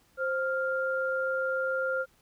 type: tone pair together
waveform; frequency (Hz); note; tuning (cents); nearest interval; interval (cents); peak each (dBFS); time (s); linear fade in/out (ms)
sine; 525.2 / 1398; C5 / F6; +6 / +1; octave + perfect fourth; 1695; -29 / -30; 0.17-2.06; 50
effects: pink hiss -65 dBFS RMS until 2.21 s